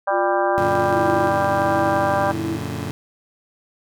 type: harmonic tone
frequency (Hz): 197.3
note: G3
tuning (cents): +11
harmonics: 3 / 4 / 5 / 6 / 7 / 8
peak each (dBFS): -21 / -22 / -25 / -27 / -33 / -28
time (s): 0.07-2.32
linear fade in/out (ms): 10
type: tone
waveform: sine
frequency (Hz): 353.2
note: F4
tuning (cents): +20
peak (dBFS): -23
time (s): 0.1-1.31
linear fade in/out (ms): 50
type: chord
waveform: 20% pulse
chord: Gb augmented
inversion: none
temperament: just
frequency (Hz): 92.5 / 115.62 / 144.53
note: Gb2 / Bb2 / D3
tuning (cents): 0 / -14 / -27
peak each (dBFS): -25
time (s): 0.58-2.91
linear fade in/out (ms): 0
type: tone with tremolo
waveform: sine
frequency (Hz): 327.9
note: E4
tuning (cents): -9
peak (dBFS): -22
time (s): 0.92-2.57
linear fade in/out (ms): 20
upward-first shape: triangle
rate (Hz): 1.4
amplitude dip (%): 75
effects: none